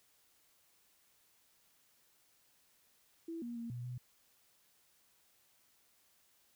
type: tone with pitch steps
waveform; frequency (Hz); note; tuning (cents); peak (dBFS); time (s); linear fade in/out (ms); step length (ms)
sine; 330.9 / 237.6 / 232.7 / 121.4 / 124.2; E4 / A#3 / A#3 / B2 / B2; +7 / +33 / -3 / -29 / +10; -40; 3.28-3.98; 5; 140
effects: white hiss -71 dBFS RMS until 6.55 s